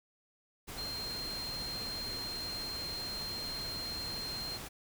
sine tone in noise, 4186 Hz, C8, in tune, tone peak -38 dBFS, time 0.77-4.58 s, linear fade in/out 20 ms, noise pink, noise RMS -44 dBFS, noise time 0.67-4.69 s, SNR +3 dB, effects none

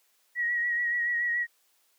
sine tone with vibrato, 1909 Hz, A#6, 41 cents sharp, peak -25 dBFS, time 0.35-1.47 s, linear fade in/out 50 ms, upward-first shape sine, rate 7 Hz, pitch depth 31 cents each way, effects white hiss -68 dBFS RMS until 1.98 s + high-pass 400 Hz 12 dB/octave

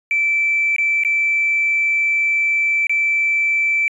triangle tone with dropouts, 2327 Hz, D7, 17 cents flat, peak -11 dBFS, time 0.11-3.88 s, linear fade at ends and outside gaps 1 ms, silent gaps 0.763-0.783 / 1.036-1.049 / 2.869-2.895 s, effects tanh soft clip ceiling -12 dBFS + resampled to 24000 Hz

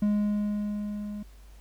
triangle tone with level ramp, 207.7 Hz, G#3, in tune, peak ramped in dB -19 to -32 dBFS, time 0.02-1.23 s, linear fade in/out 5 ms, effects added 50 Hz sine -47 dBFS peak until 1.6 s + pink hiss -60 dBFS RMS until 1.6 s

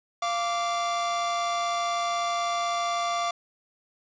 45% pulse tone pair together, 693 / 1167 Hz, F5 / D6, -14 / -11 cents, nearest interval major sixth, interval 903 cents, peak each -28 dBFS, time 0.22-3.31 s, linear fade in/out 5 ms, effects resampled to 16000 Hz + 8-bit

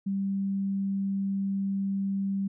sine tone, 196 Hz, G3, in tune, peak -26 dBFS, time 0.06-2.48 s, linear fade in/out 10 ms, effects none

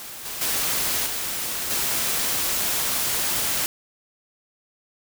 white noise with level steps, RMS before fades -37 / -32 / -24 / -28 / -24 dBFS, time 0-3.66 s, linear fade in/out 0 ms, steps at 0.25 / 0.41 / 1.06 / 1.7 s, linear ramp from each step 5 ms, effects none

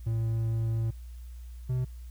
triangle tone pair in turn, 113.1 / 126.95 Hz, A2 / B2, +48 / +48 cents, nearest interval major second, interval 200 cents, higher second, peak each -24 dBFS, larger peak neither, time 0.06-0.91 / 1.69-1.85 s, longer first, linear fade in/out 10 ms, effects added 60 Hz sine -40 dBFS peak until 2.1 s + white hiss -63 dBFS RMS until 2.1 s

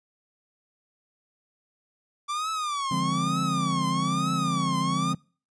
45% pulse tone with vibrato, 1162 Hz, D6, 19 cents flat, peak -27 dBFS, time 2.28-5.14 s, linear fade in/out 20 ms, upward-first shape triangle, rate 1.1 Hz, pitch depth 210 cents each way
triangle chord, D half-diminished seventh, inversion none, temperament equal, 146.83 / 174.61 / 207.7 / 261.6 Hz, D3 / F3 / Ab3 / C4, 0 / 0 / 0 / 0 cents, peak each -29 / -27 / -32 / -29 dBFS, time 2.91-5.15 s, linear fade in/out 5 ms
effects noise-tail reverb RT60 0.4 s tail -26 dB re dry + resampled to 22050 Hz

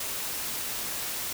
white noise, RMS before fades -33 dBFS, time 0-1.33 s, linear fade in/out 5 ms, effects none

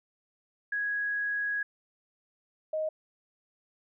sine tone pair in turn, 1661.2 / 624.9 Hz, G#6 / D#5, 0 / +7 cents, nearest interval octave + perfect fourth, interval 1693 cents, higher first, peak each -28 dBFS, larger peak neither, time 0.72-1.63 / 2.73-2.89 s, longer first, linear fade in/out 5 ms, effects none

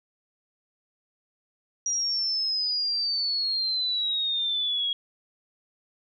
sine exponential sweep, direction down, 5760 to 3288 Hz, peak -24 dBFS, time 1.86-4.93 s, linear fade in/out 2 ms, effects none

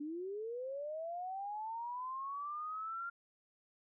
sine linear sweep, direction up, 284.9 to 1396.9 Hz, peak -39 dBFS, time 0-3.1 s, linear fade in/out 10 ms, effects none

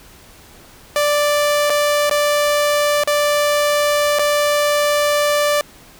sawtooth tone with dropouts, 587.3 Hz, D5, in tune, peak -10 dBFS, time 0.96-5.61 s, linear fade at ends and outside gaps 1 ms, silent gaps 1.698-1.702 / 2.096-2.111 / 3.036-3.074 / 4.187-4.193 s, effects pink hiss -44 dBFS RMS until 5.99 s

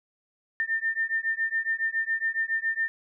sine beating tone pair, 1800 / 1807.2 Hz, A6 / A6, +39 / +46 cents, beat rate 7.2 Hz, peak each -28 dBFS, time 0.6-2.88 s, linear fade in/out 0 ms, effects none

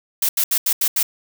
blue noise bursts at uneven times, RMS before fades -18 dBFS, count 6, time 0.22-0.29 / 0.37-0.44 / 0.51-0.58 / 0.66-0.73 / 0.81-0.88 / 0.96-1.03 s, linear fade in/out 5 ms, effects none

